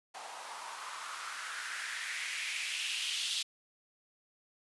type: noise with band-pass filter sweep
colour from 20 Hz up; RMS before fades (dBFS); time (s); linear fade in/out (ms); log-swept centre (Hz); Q
blue; -39; 0.14-3.43; 10; 770 to 3500; 3.2
effects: resampled to 24000 Hz